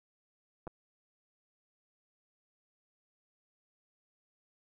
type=clicks; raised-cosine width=1 ms; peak=-29 dBFS; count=2; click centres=0.67 / 0.676 s; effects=none